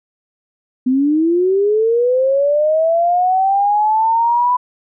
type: linear sweep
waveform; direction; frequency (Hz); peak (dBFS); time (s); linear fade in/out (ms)
sine; up; 248.9 to 997; -11; 0.86-4.57; 10
effects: none